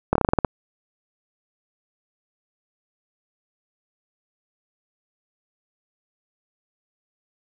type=slowing click train; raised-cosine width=1 ms; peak=-3 dBFS; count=9; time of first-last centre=0.13-0.448 s; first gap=24 ms; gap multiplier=1.14; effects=none